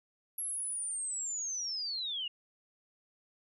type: linear sweep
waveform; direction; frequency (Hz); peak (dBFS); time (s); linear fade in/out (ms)
sine; down; 11340 to 2794; -34; 0.38-2.28; 5
effects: none

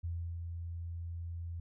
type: tone with ADSR envelope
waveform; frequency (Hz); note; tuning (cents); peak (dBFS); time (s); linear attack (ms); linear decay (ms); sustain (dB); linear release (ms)
sine; 84.8; E2; +50; -34; 0.03-1.6; 16; 330; -4; 4
effects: none

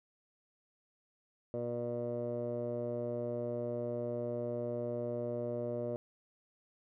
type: tone with low-pass filter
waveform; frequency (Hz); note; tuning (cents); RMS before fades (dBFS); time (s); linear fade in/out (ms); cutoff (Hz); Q
15% pulse; 120; B2; -49; -37; 1.54-5.96; 0; 590; 5.9
effects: none

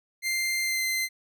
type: tone with pitch glide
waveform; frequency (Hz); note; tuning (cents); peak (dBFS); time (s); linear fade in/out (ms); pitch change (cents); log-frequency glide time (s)
sawtooth; 2093 to 2071; C7 to C7; 0 to -18; -22; 0.22-1.09; 50; -18; 0.61-0.83
effects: none

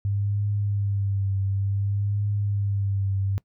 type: tone with vibrato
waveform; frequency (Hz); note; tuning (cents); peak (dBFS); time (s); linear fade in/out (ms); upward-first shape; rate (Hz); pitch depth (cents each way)
sine; 100; G2; +35; -22; 0.05-3.38; 0; triangle; 0.56; 49
effects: noise-tail reverb RT60 0.1 s tail -21 dB re dry

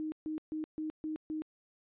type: tone bursts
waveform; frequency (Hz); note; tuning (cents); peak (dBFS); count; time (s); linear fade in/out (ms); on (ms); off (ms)
sine; 311.1; D#4; 0; -34; 6; 0-1.42; 0; 120; 140
effects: resampled to 8000 Hz

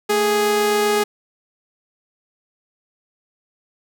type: tone pair together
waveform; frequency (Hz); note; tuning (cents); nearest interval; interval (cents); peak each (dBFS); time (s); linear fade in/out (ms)
sawtooth; 221.5 / 415.3; A3 / G#4; +12 / 0; major seventh; 1088; -23 / -12; 0.09-1.04; 10
effects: none

